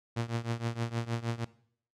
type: tone with tremolo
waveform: sawtooth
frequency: 116.54 Hz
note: A#2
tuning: in tune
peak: -24 dBFS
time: 0.16-1.45 s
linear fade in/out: 10 ms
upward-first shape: triangle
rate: 6.4 Hz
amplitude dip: 95%
effects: noise-tail reverb RT60 0.6 s tail -19 dB re dry + low-pass 7000 Hz 12 dB/octave